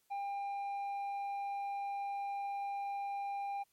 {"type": "tone with tanh clipping", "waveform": "sine", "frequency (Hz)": 800, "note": "G5", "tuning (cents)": 35, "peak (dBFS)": -37, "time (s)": [0.1, 3.64], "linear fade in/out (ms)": 20, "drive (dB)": 5, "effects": ["white hiss -75 dBFS RMS until 3.72 s", "MP3 64 kbps"]}